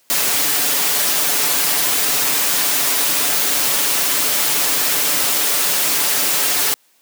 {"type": "noise with comb filter", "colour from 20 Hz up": "white", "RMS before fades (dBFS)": -17, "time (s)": [0.1, 6.74], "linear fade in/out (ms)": 0, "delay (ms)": 6.9, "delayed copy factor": 0.55, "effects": ["white hiss -57 dBFS RMS until 7.01 s", "high-pass 200 Hz 12 dB/octave"]}